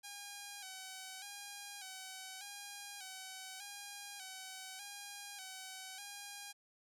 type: tone with vibrato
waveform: 5% pulse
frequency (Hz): 784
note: G5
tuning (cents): 0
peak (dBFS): -35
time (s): 0.03-6.53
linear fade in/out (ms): 20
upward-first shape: square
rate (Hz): 0.84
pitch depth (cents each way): 61
effects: none